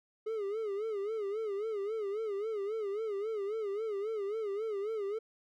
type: tone with vibrato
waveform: triangle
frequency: 420 Hz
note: G#4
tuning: 19 cents sharp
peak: -31 dBFS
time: 0.26-5.19 s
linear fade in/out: 10 ms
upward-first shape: sine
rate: 3.7 Hz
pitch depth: 120 cents each way
effects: none